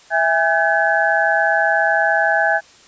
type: tone cluster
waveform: sine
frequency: 658 / 815 / 1531 / 1701 Hz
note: E5 / G#5 / G6 / G#6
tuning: -3 / -33 / -41 / +41 cents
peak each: -19 dBFS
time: 0.1-2.61 s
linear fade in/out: 50 ms
effects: white hiss -47 dBFS RMS until 2.87 s + resampled to 16000 Hz